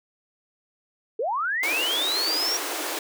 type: linear sweep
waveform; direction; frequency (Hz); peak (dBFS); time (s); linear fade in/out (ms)
sine; up; 404.4 to 5700; -23; 1.19-2.57; 5
type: high-pass noise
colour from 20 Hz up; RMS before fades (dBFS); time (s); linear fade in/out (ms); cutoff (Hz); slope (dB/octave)
pink; -30; 1.63-2.99; 2; 290; 96
effects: none